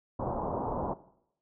white low-pass noise, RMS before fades -33 dBFS, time 0.19-0.94 s, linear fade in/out 10 ms, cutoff 1000 Hz, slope 48 dB/octave, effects noise-tail reverb RT60 0.7 s tail -17 dB re dry

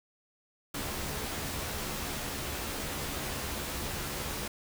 pink noise with comb filter, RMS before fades -36 dBFS, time 0.74-4.48 s, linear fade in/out 5 ms, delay 14 ms, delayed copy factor +0.55, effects none

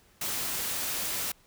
white noise, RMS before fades -32 dBFS, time 0.21-1.32 s, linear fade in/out 5 ms, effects pink hiss -62 dBFS RMS until 1.46 s

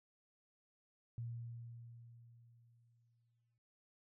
sine tone with exponential decay, 117.5 Hz, A#2, 14 cents sharp, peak -40 dBFS, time 1.18-3.58 s, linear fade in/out 0 ms, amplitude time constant 520 ms, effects none

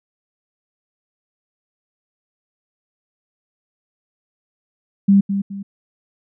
sine tone with echo, 198 Hz, G3, 18 cents sharp, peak -8 dBFS, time 5.08-5.21 s, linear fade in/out 10 ms, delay 210 ms, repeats 2, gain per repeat -9 dB, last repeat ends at 5.63 s, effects none

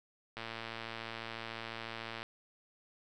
click train, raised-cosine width 0.3 ms, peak -25 dBFS, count 213, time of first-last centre 0.37-2.23 s, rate 114 Hz, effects none

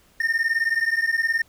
triangle beating tone pair, 1812 / 1831 Hz, A#6 / A#6, -50 / -32 cents, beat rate 19 Hz, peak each -21 dBFS, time 0.2-1.42 s, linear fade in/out 5 ms, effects pink hiss -58 dBFS RMS until 1.48 s

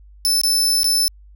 sawtooth tone with dropouts, 5274 Hz, E8, in tune, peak -12 dBFS, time 0.25-1.08 s, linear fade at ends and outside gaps 0 ms, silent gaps 0.414-0.435 / 0.832-0.843 s, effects added 50 Hz sine -42 dBFS peak until 1.35 s

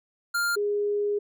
square / sine tone pair in turn, 1400 / 411.7 Hz, F6 / G#4, +4 / -15 cents, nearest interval octave + major sixth, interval 2119 cents, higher first, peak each -24 / -23 dBFS, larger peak second, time 0.34-0.56 / 0.56-1.19 s, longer second, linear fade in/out 10 ms, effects none

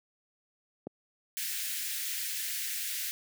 click, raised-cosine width 2 ms, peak -23 dBFS, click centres 0.87 s
white high-pass noise, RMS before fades -35 dBFS, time 1.37-3.11 s, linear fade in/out 0 ms, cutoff 1600 Hz, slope 48 dB/octave
effects high-pass 200 Hz 12 dB/octave

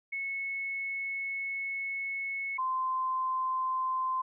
sine tone pair in turn, 2198 / 1037.3 Hz, C#7 / C6, -15 / -15 cents, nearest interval octave + minor second, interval 1300 cents, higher first, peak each -32 / -28 dBFS, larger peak second, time 0.12-2.58 / 2.58-4.22 s, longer first, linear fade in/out 10 ms, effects none

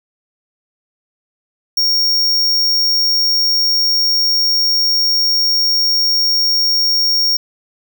square tone, 5550 Hz, F8, 12 cents flat, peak -12 dBFS, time 1.77-7.37 s, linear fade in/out 5 ms, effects none

